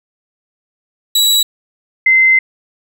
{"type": "tone pair in turn", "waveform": ["sawtooth", "sine"], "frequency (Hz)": [3904, 2068], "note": ["B7", "C7"], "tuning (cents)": [-21, -21], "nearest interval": "major seventh", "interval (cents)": 1100, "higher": "first", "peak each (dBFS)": -6, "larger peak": "neither", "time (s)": [[1.15, 1.43], [2.06, 2.39]], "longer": "second", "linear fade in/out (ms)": 5, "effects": []}